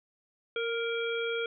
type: harmonic tone with a mistuned harmonic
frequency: 467.3 Hz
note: A#4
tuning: 4 cents sharp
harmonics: 1 / 3 / 5 / 7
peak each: -31 / -36 / -38 / -39 dBFS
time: 0.56-1.46 s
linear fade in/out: 2 ms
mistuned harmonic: 1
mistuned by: -19 cents
effects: none